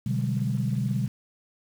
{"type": "tone cluster", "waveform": "sine", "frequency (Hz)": [125.9, 148.2, 186.9, 203.3], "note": ["B2", "D3", "F#3", "G#3"], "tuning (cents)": [34, 16, 18, -37], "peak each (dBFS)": [-26, -30, -32, -30], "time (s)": [0.06, 1.08], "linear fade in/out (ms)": 5, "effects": ["tanh soft clip ceiling -14 dBFS", "8-bit"]}